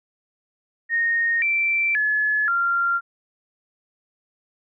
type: tone with pitch steps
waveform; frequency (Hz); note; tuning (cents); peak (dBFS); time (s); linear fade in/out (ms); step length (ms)
sine; 1853 / 2342 / 1710 / 1385; A#6 / D7 / A6 / F6; -11 / -5 / -50 / -15; -18; 0.89-3.01; 50; 530
effects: none